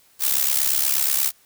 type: noise with amplitude modulation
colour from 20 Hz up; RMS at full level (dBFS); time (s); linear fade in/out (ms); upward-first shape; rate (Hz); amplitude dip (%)
blue; -17; 0.19-1.32; 50; sine; 68.4; 80
effects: white hiss -57 dBFS RMS until 1.45 s